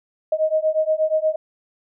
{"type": "beating tone pair", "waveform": "sine", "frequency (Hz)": [622.3, 630.7], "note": ["D#5", "D#5"], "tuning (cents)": [0, 23], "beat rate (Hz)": 8.4, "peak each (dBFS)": -20, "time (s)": [0.32, 1.36], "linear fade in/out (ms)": 5, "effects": []}